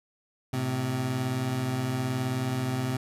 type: beating tone pair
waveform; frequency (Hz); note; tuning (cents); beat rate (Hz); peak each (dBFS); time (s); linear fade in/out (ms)
25% pulse; 110 / 129; A2 / C3; 0 / -24; 19; -31 / -24; 0.53-2.97; 5
effects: resampled to 32000 Hz